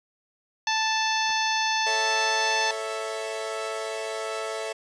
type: harmonic tone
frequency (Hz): 880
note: A5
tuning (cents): 0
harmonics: 1 / 2 / 3 / 4 / 5 / 6 / 7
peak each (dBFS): -26 / -29 / -31 / -32 / -33 / -34 / -34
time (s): 0.67-2.71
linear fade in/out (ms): 2
type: clicks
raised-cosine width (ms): 0.5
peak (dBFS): -29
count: 2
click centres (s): 1.293 / 1.304
type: chord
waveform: sawtooth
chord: A major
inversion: none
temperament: equal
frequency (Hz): 440 / 554.4 / 659.3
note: A4 / C#5 / E5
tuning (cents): 0 / 0 / 0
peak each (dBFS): -29 / -33 / -29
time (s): 1.86-4.73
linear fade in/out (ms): 10
effects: resampled to 22050 Hz + 9-bit